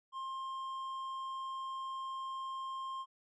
sine tone with hard clipping, 1061 Hz, C6, 24 cents sharp, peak -40 dBFS, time 0.12-3.06 s, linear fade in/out 50 ms, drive 5 dB, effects resampled to 22050 Hz

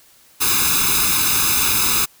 white noise with comb filter, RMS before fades -17 dBFS, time 0.4-2.06 s, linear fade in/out 20 ms, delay 0.79 ms, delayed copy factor +0.9, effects white hiss -51 dBFS RMS until 2.2 s

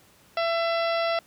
harmonic tone, 670 Hz, E5, 28 cents sharp, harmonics 1 / 2 / 3 / 4 / 5 / 6 / 7 / 8, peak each -24 / -30 / -34 / -36 / -38 / -40 / -41 / -42 dBFS, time 0.37-1.19 s, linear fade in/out 2 ms, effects pink hiss -57 dBFS RMS until 1.26 s + high-pass 80 Hz 12 dB/octave

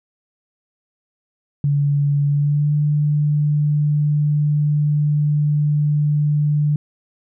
sine tone with pitch glide, 143.4 to 148.37 Hz, D3 to D3, -41 to +18 cents, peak -14 dBFS, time 1.64-6.76 s, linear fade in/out 2 ms, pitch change +59 cents, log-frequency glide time 2.27-2.73 s, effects none

